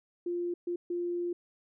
sine tone bursts at uneven times, 349.2 Hz, F4, in tune, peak -30 dBFS, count 3, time 0.26-0.54 / 0.67-0.76 / 0.9-1.33 s, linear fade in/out 5 ms, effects none

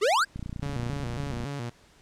square exponential sweep, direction up, 370 to 1695 Hz, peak -21 dBFS, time 0.01-0.25 s, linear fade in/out 20 ms
click train, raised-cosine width 5 ms, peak -23 dBFS, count 33, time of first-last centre 0.36-1.437 s, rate 29.7 Hz
sawtooth tone with vibrato, 130 Hz, C3, 11 cents flat, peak -28 dBFS, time 0.62-1.7 s, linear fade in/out 10 ms, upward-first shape square, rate 3.6 Hz, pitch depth 150 cents each way
effects pink hiss -58 dBFS RMS until 2.01 s + low-pass 8000 Hz 12 dB/octave

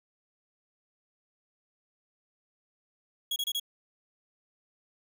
40% pulse tone bursts, 3322 Hz, G#7, in tune, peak -28 dBFS, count 4, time 3.31-3.598 s, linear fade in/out 5 ms, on 51 ms, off 28 ms, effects none

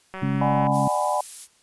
click train, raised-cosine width 0.5 ms, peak -20 dBFS, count 101, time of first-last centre 0.14-0.669 s, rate 189 Hz
harmonic tone, 68.9 Hz, C#2, 10 cents flat, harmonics 2 / 3 / 4, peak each -24 / -26 / -27 dBFS, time 0.22-0.88 s, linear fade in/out 5 ms
sine chord, G# half-diminished seventh, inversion second, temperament just, 598 / 747.5 / 830.6 / 996.7 Hz, D5 / F#5 / G#5 / B5, +31 / +17 / 0 / +16 cents, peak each -26 dBFS, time 0.41-1.21 s, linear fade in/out 5 ms
violet noise, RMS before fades -33 dBFS, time 0.71-1.48 s, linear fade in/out 50 ms
effects white hiss -60 dBFS RMS until 1.62 s + resampled to 24000 Hz

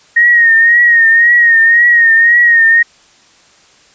sine tone with vibrato, 1864.7 Hz, A#6, in tune, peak -4 dBFS, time 0.16-2.83 s, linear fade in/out 10 ms, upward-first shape triangle, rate 1.9 Hz, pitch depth 62 cents each way, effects white hiss -46 dBFS RMS until 3.94 s + resampled to 16000 Hz

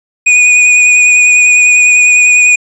square tone with vibrato, 2469 Hz, D#7, 14 cents flat, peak -4 dBFS, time 0.26-2.56 s, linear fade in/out 10 ms, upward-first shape sine, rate 10 Hz, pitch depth 15 cents each way, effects resampled to 22050 Hz

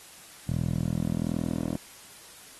10% pulse tone with band-pass filter sweep, 41.2 Hz, E1, in tune, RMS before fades -29 dBFS, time 0.49-1.77 s, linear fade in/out 0 ms, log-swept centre 130 to 310 Hz, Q 1.5, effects white hiss -49 dBFS RMS until 2.59 s + AAC 32 kbps

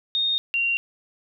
sine tone pair in turn, 3693 / 2760 Hz, A#7 / F7, -17 / -21 cents, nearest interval perfect fourth, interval 504 cents, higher first, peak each -20 dBFS, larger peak neither, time 0.15-0.38 / 0.54-0.77 s, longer neither, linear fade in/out 0 ms, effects none

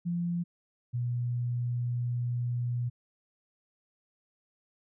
sine tone pair in turn, 173 / 121.38 Hz, F3 / B2, -16 / -30 cents, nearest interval tritone, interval 614 cents, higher first, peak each -28 dBFS, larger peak neither, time 0.05-0.44 / 0.93-2.9 s, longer second, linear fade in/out 20 ms, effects none

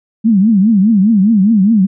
sine tone with vibrato, 207.7 Hz, G#3, in tune, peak -6 dBFS, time 0.24-1.87 s, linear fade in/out 20 ms, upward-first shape triangle, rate 4.9 Hz, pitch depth 230 cents each way, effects none

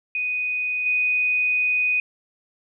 sine tone with level steps, 2489 Hz, D#7, in tune, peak -22 / -18 dBFS, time 0.15-2 s, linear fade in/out 2 ms, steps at 0.86 s, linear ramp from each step 2 ms, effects none

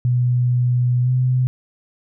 sine tone with pitch glide, 123.47 to 127.23 Hz, B2 to C3, 0 to -48 cents, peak -14 dBFS, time 0.05-1.47 s, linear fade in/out 0 ms, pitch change +52 cents, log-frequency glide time 1.02-1.1 s, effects none

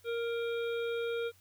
harmonic tone with a mistuned harmonic, 466.2 Hz, A#4, in tune, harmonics 1 / 3 / 5 / 7 / 8, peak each -32 / -42 / -46 / -49 / -50 dBFS, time 0.04-1.32 s, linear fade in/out 50 ms, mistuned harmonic 5, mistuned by +30 cents, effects added 93 Hz sine -65 dBFS peak until 1.4 s + white hiss -65 dBFS RMS until 1.4 s

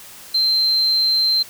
sine tone, 4125 Hz, C8, 25 cents flat, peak -13 dBFS, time 0.34-1.43 s, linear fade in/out 10 ms, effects tanh soft clip ceiling -10 dBFS + white hiss -40 dBFS RMS until 1.49 s

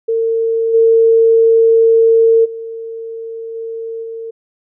sine tone with level steps, 453.9 Hz, A#4, 46 cents flat, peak -12 / -6 / -23 / -21 / -23 dBFS, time 0.08-4.31 s, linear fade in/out 10 ms, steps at 0.73 / 2.44 / 3.54 / 4.02 s, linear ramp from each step 20 ms, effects none

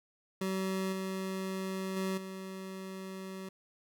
25% pulse tone with level steps, 190 Hz, F#3, 46 cents sharp, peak -28 / -31 / -28 / -37 dBFS, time 0.41-3.49 s, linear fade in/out 5 ms, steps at 0.92 / 1.96 / 2.17 s, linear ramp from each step 10 ms, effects none

